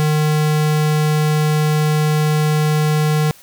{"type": "tone", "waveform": "square", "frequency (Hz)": 152.6, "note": "D#3", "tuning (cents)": -33, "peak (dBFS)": -14, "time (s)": [0, 3.31], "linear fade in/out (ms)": 0, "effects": ["white hiss -45 dBFS RMS until 3.42 s"]}